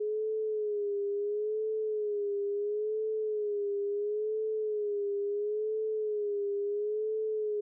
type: tone with vibrato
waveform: sine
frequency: 419.2 Hz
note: G#4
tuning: 16 cents sharp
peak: -29 dBFS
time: 0-7.61 s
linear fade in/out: 10 ms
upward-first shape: sine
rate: 0.73 Hz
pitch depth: 66 cents each way
effects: none